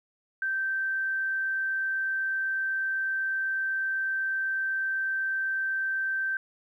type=tone; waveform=sine; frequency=1558 Hz; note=G6; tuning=11 cents flat; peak=-26 dBFS; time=0.42-6.37 s; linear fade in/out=2 ms; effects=11-bit

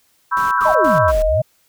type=chord; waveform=sine; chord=C# half-diminished seventh; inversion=third; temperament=equal; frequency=987.8 / 1108.7 / 1318.5 / 1568 Hz; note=B5 / C#6 / E6 / G6; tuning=0 / 0 / 0 / 0 cents; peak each=-18 / -21 / -20 / -22 dBFS; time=0.31-1.12 s; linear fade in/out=20 ms
type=noise bursts; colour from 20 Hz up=pink; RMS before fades=-34 dBFS; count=4; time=0.37-1.221 s; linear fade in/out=0 ms; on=140 ms; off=97 ms
type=exponential two-way sweep; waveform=sine; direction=down then up; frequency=1661.2 to 33.05 to 148.3 Hz; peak=-18 dBFS; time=0.57-1.42 s; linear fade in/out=10 ms; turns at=1.23 s
type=tone; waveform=sine; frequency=626 Hz; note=D#5; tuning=10 cents sharp; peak=-14 dBFS; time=0.65-1.42 s; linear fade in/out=10 ms
effects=white hiss -59 dBFS RMS until 1.68 s

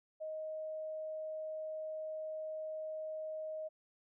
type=tone; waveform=sine; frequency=626 Hz; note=D#5; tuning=10 cents sharp; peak=-39 dBFS; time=0.2-3.69 s; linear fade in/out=20 ms; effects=none

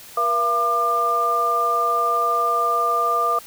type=tone cluster; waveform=sine; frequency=477.9 / 680 / 1198 Hz; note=A#4 / F5 / D6; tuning=+43 / -46 / +34 cents; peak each=-27 / -25 / -18 dBFS; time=0.17-3.39 s; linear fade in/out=5 ms; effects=white hiss -42 dBFS RMS until 3.46 s

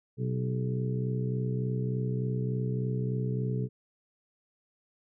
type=harmonic tone with a mistuned harmonic; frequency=63.4 Hz; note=B1; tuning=46 cents sharp; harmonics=2 / 3 / 4 / 5 / 6 / 7; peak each=-29 / -35 / -43 / -45 / -44 / -38 dBFS; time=0.17-3.69 s; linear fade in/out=50 ms; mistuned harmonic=7; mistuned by=-62 cents; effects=none

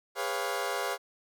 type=chord; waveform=20% pulse; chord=C# dominant seventh; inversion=second; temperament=equal with one note detuned; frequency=405.8 / 493.9 / 554.4 / 698.5 Hz; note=G#4 / B4 / C#5 / E#5; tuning=-40 / 0 / 0 / 0 cents; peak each=-31 dBFS; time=0.15-0.98 s; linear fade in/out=50 ms; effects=none

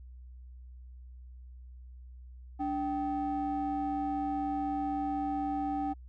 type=ring-modulated tone; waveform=triangle; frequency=243 Hz; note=B3; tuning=28 cents flat; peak=-25 dBFS; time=2.59-5.94 s; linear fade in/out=20 ms; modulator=534 Hz; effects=added 62 Hz sine -46 dBFS peak until 6.08 s

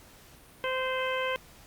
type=harmonic tone; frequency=518 Hz; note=C5; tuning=17 cents flat; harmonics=1 / 2 / 3 / 4 / 5 / 6; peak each=-31 / -34 / -36 / -37 / -38 / -39 dBFS; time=0.64-1.36 s; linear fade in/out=0 ms; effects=pink hiss -54 dBFS RMS until 1.66 s + Opus 48 kbps

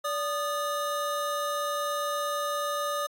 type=tone pair together; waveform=square; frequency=580 / 1229 Hz; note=D5 / D#6; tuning=-22 / -22 cents; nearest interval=octave + minor second; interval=1300 cents; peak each=-32 / -31 dBFS; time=0.04-3.07 s; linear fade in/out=10 ms; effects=AAC 64 kbps

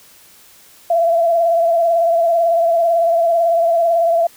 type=tone with vibrato; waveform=sine; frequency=674 Hz; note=E5; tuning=38 cents sharp; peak=-11 dBFS; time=0.9-4.27 s; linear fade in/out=5 ms; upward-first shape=triangle; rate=18 Hz; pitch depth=53 cents each way; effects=white hiss -46 dBFS RMS until 4.36 s

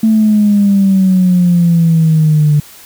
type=exponential sweep; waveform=sine; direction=down; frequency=222.6 to 146.83 Hz; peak=-5 dBFS; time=0.03-2.6 s; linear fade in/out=5 ms; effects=tanh soft clip ceiling -1 dBFS + white hiss -37 dBFS RMS until 2.85 s

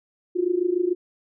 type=tone with amplitude modulation; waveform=sine; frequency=356.7 Hz; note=F4; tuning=37 cents sharp; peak=-16 dBFS; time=0.35-0.95 s; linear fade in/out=20 ms; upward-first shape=sine; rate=26.8 Hz; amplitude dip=85%; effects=none

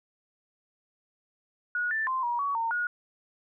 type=tone with pitch steps; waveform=sine; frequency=1454 / 1769 / 1042 / 955 / 1127 / 914 / 1445 Hz; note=F#6 / A6 / C6 / A#5 / C#6 / A#5 / F#6; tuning=-31 / +9 / -7 / +42 / +28 / -34 / -41 cents; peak=-26 dBFS; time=1.75-2.87 s; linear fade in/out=2 ms; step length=160 ms; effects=none

